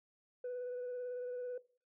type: tone with vibrato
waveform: sine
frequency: 495.1 Hz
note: B4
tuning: 4 cents sharp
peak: -36 dBFS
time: 0.44-1.58 s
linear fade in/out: 5 ms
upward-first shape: sine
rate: 18 Hz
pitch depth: 16 cents each way
effects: noise-tail reverb RT60 0.4 s tail -19 dB re dry + tanh soft clip ceiling -37 dBFS